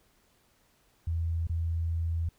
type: tone with dropouts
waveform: sine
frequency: 82.9 Hz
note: E2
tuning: 10 cents sharp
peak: -27 dBFS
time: 1.07-2.29 s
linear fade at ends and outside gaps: 5 ms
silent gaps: 1.471-1.495 s
effects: pink hiss -67 dBFS RMS until 2.38 s